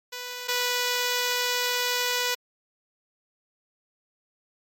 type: tone pair in turn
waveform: 5% pulse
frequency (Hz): 493.9 / 492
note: B4 / B4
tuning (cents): 0 / -7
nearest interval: unison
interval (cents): 7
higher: first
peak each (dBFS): -22 / -12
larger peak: second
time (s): 0.12-0.48 / 0.48-2.35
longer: second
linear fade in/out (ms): 10
effects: MP3 64 kbps